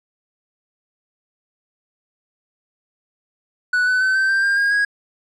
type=tone with pitch steps; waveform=triangle; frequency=1480 / 1503.3 / 1526.9 / 1550.9 / 1575.3 / 1600 / 1625.2 / 1650.7 Hz; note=F#6 / F#6 / G6 / G6 / G6 / G6 / G#6 / G#6; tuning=0 / +27 / -46 / -19 / +8 / +35 / -38 / -11 cents; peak=-13 dBFS; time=3.73-4.85 s; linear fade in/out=5 ms; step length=140 ms; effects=resampled to 24000 Hz